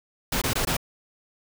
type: noise bursts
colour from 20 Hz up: pink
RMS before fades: -25 dBFS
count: 4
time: 0.32-0.768 s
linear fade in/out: 5 ms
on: 97 ms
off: 20 ms
effects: none